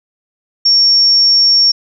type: tone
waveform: sine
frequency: 5500 Hz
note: F8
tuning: 27 cents flat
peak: -6 dBFS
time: 0.65-1.72 s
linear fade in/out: 10 ms
effects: none